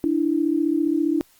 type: tone pair together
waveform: sine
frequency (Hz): 295.2 / 330.2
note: D4 / E4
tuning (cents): +9 / +3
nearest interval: major second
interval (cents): 194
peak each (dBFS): -21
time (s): 0.04-1.21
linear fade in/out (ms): 0
effects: white hiss -57 dBFS RMS until 1.39 s + Opus 32 kbps